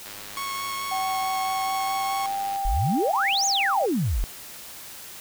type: click train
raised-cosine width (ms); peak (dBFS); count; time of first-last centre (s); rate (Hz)
0.2; -23; 256; 0.06-2.56; 102
type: tone with vibrato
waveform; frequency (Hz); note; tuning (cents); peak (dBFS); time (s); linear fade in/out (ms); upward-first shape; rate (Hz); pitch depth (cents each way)
sawtooth; 1100; C#6; -14; -25; 0.37-2.26; 0; sine; 4.6; 10
type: tone with pitch glide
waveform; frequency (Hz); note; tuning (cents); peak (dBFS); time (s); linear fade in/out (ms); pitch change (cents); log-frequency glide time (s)
sine; 762 to 787.5; G5 to G5; -49 to +8; -25; 0.91-3.86; 10; +57; 1.46-2.33
type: exponential two-way sweep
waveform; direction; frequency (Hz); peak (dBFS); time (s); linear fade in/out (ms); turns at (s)
sine; up then down; 35 to 7050 to 35; -21; 2.65-4.24; 0; 3.46
effects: white hiss -41 dBFS RMS until 5.2 s